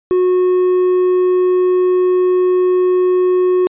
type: tone with hard clipping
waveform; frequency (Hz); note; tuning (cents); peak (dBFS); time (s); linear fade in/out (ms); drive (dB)
sine; 365.1; F#4; -23; -11; 0.11-3.67; 0; 3
effects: resampled to 8000 Hz